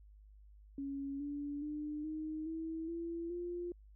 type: tone with pitch steps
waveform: sine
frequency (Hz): 277.2 / 288.1 / 299.5 / 311.3 / 323.6 / 336.4 / 349.7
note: C#4 / D4 / D4 / D#4 / E4 / E4 / F4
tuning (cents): 0 / -33 / +34 / +1 / -32 / +35 / +2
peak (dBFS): -38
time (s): 0.78-3.72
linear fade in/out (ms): 2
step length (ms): 420
effects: added 51 Hz sine -56 dBFS peak until 3.95 s